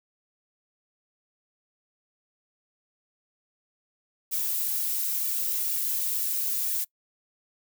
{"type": "noise with flanger", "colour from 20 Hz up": "violet", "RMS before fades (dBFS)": -28, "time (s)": [4.31, 6.85], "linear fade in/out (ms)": 20, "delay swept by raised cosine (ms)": [1.9, 3], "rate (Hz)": 2.1, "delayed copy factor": -0.6, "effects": ["noise-tail reverb RT60 0.1 s tail -24 dB re dry"]}